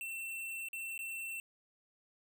square tone with dropouts, 2695 Hz, E7, 38 cents sharp, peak -40 dBFS, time 0.01-1.4 s, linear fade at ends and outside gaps 1 ms, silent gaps 0.686-0.731 / 0.978-0.99 s, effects none

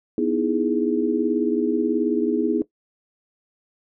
sine chord, E major seventh, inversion second, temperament equal, 246.9 / 311.1 / 329.6 / 415.3 Hz, B3 / D#4 / E4 / G#4, 0 / 0 / 0 / 0 cents, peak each -24 dBFS, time 0.18-2.62 s, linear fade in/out 2 ms, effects noise-tail reverb RT60 0.1 s tail -17 dB re dry

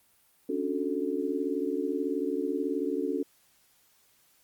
sine chord, D major seventh, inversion third, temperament just, 275.3 / 293.7 / 367.1 / 440.5 Hz, C#4 / D4 / F#4 / A4, -12 / 0 / -14 / +2 cents, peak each -33 dBFS, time 0.49-3.23 s, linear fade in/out 5 ms, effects white hiss -65 dBFS RMS until 4.43 s + Opus 32 kbps

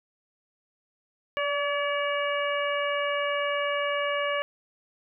harmonic tone with a mistuned harmonic, 571 Hz, D5, 49 cents flat, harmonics 1 / 2 / 3 / 4 / 5, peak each -28 / -31 / -33 / -34 / -35 dBFS, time 1.37-4.42 s, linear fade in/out 0 ms, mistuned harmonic 1, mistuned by +19 cents, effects none

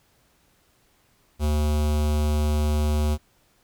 square tone with notch filter, 75 Hz, D2, 37 cents sharp, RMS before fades -22 dBFS, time 1.39-3.18 s, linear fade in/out 50 ms, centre 1800 Hz, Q 1.4, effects pink hiss -63 dBFS RMS until 3.63 s

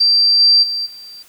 sine tone with level steps, 4699 Hz, D8, in tune, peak -9 / -7 / -18 / -33 dBFS, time 0-1.23 s, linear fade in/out 10 ms, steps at 0.39 / 0.62 / 0.85 s, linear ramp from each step 20 ms, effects white hiss -48 dBFS RMS until 1.28 s

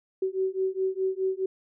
sine beating tone pair, 377 / 381.8 Hz, F#4 / G4, +32 / -46 cents, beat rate 4.8 Hz, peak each -28 dBFS, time 0.22-1.46 s, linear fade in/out 5 ms, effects none

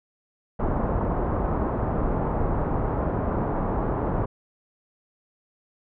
pink low-pass noise, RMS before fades -25 dBFS, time 0.59-4.26 s, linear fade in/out 10 ms, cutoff 1100 Hz, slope 24 dB/octave, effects none

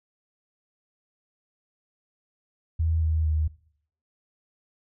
sine tone with pitch steps, 81 / 79.29 / 77.61 Hz, E2 / D#2 / D#2, -30 / +33 / -4 cents, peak -21 dBFS, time 2.79-3.48 s, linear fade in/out 10 ms, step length 230 ms, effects noise-tail reverb RT60 0.6 s tail -20 dB re dry

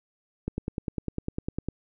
click train, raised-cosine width 3 ms, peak -16 dBFS, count 13, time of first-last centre 0.48-1.686 s, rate 9.95 Hz, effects none

